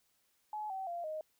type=tone with pitch steps; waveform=sine; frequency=850 / 766.1 / 690.4 / 622.2 Hz; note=G#5 / G5 / F5 / D#5; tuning=+40 / -40 / -20 / 0 cents; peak=-37 dBFS; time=0.53-1.21 s; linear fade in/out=2 ms; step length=170 ms; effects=white hiss -75 dBFS RMS until 1.39 s